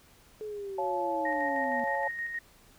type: linear sweep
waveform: sine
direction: down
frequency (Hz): 432.7 to 236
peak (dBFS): -35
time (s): 0.41-1.84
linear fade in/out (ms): 0
type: chord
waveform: sine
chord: Db augmented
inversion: none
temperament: just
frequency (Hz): 554.4 / 693 / 866.2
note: Db5 / F5 / A5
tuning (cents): 0 / -14 / -27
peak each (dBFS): -33 / -37 / -31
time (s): 0.78-2.08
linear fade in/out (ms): 5
type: tone with tremolo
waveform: sine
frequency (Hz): 1864.7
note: A#6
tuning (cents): 0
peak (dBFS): -31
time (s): 1.25-2.39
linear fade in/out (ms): 5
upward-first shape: square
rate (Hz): 6.4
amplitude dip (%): 40
effects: pink hiss -59 dBFS RMS until 2.78 s